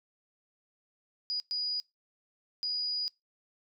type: tone bursts at uneven times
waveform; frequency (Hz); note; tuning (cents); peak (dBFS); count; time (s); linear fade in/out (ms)
sine; 4911; D#8; -23; -30; 3; 1.3-1.4 / 1.51-1.8 / 2.63-3.08; 0
effects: noise-tail reverb RT60 0.2 s tail -21 dB re dry